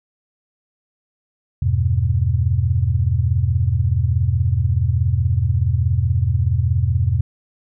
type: chord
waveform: sine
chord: E minor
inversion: none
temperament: just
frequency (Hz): 82.41 / 98.89 / 123.61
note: E2 / G2 / B2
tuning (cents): 0 / +16 / +2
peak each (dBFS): -19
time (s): 1.62-7.21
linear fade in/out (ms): 5
effects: none